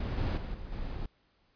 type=noise with level steps; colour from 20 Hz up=brown; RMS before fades=-32 / -29 / -37 / -42 / -37 dBFS; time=0-1.06 s; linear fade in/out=5 ms; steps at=0.17 / 0.37 / 0.54 / 0.72 s; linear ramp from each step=5 ms; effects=pink hiss -70 dBFS RMS until 1.55 s + resampled to 11025 Hz